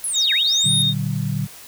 sine linear two-way sweep, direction down then up, 11250 to 1557 to 11250 Hz, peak -21 dBFS, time 0.04-0.82 s, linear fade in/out 0 ms, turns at 0.33 s
sine tone with pitch glide, 3729 to 3695 Hz, A#7 to A#7, 0 to -16 cents, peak -16 dBFS, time 0.13-0.94 s, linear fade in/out 50 ms, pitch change -16 cents, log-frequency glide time 0.37-0.6 s
sine chord, Bb augmented, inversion none, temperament equal with one note detuned, 116.54 / 146.83 / 189.21 Hz, Bb2 / D3 / F#3, 0 / 0 / +39 cents, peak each -25 / -23 / -26 dBFS, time 0.64-1.47 s, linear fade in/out 20 ms
effects white hiss -41 dBFS RMS until 1.67 s

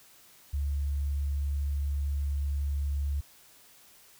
sine tone, 71 Hz, C#2, 42 cents sharp, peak -27 dBFS, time 0.53-3.21 s, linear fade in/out 10 ms, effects white hiss -57 dBFS RMS until 4.19 s

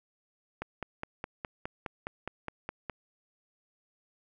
click train, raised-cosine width 0.5 ms, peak -20 dBFS, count 12, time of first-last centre 0.62-2.897 s, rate 4.83 Hz, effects none

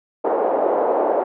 white band-pass noise, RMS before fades -19 dBFS, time 0.24-1.24 s, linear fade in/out 10 ms, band 390 to 720 Hz, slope 24 dB/octave, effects none

